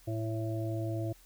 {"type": "harmonic tone", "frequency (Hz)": 110.9, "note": "A2", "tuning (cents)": 14, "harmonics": [1, 3, 5, 6], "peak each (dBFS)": [-33, -37, -44, -41], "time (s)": [0.07, 1.13], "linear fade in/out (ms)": 10, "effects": ["added 40 Hz sine -59 dBFS peak until 1.25 s", "white hiss -61 dBFS RMS until 1.25 s"]}